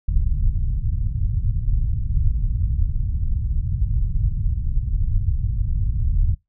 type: low-pass noise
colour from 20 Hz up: pink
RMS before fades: -20 dBFS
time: 0.08-6.35 s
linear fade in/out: 10 ms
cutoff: 110 Hz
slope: 24 dB/octave
effects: noise-tail reverb RT60 0.2 s tail -26 dB re dry